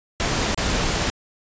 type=noise with dropouts; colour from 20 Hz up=pink; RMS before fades=-22 dBFS; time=0.2-1.1 s; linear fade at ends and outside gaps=0 ms; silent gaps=0.545-0.576 s; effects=resampled to 16000 Hz